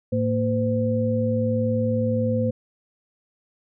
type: tone cluster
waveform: sine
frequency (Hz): 108.6 / 230 / 511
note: A2 / A#3 / C5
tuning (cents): -22 / -23 / -41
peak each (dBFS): -24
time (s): 0.12-2.51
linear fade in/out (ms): 10
effects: none